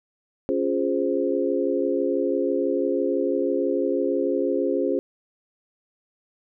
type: chord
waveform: sine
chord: Db major seventh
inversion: none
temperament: equal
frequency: 277.2 / 349.2 / 415.3 / 523.3 Hz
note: Db4 / F4 / Ab4 / C5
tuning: 0 / 0 / 0 / 0 cents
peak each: -26 dBFS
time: 0.49-4.99 s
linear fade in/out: 0 ms
effects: none